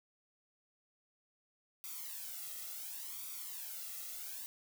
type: noise with flanger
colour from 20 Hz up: blue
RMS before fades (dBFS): -45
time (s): 1.84-4.46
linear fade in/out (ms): 0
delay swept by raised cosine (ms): 0.85 to 1.54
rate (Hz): 0.7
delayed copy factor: +0.8
effects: none